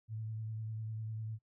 sine tone with vibrato, 110 Hz, A2, in tune, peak -38 dBFS, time 0.08-1.39 s, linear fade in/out 50 ms, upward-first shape sine, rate 10 Hz, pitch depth 21 cents each way, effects noise-tail reverb RT60 0.1 s tail -24 dB re dry

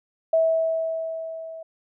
sine tone with level ramp, 650 Hz, E5, 24 cents flat, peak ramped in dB -15 to -35 dBFS, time 0.33-1.63 s, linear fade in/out 5 ms, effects none

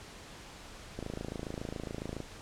click train, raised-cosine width 2 ms, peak -24 dBFS, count 34, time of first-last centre 0.99-2.203 s, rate 27.2 Hz, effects pink hiss -49 dBFS RMS until 2.41 s + low-pass 8000 Hz 12 dB/octave

